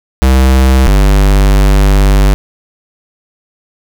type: tone pair in turn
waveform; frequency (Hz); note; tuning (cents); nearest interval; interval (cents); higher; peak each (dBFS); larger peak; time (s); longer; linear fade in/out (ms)
square; 65.41 / 49.25; C2 / G1; 0 / +9; perfect fourth; 491; first; -5; neither; 0.22-0.87 / 0.87-2.34; second; 0
effects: none